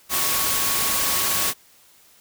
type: tone in noise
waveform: sine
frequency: 1108.7 Hz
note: C#6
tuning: in tune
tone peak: -32 dBFS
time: 0.09-1.54 s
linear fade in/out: 50 ms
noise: white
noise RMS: -22 dBFS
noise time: 0.09-1.54 s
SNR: -13 dB
effects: white hiss -54 dBFS RMS until 2.2 s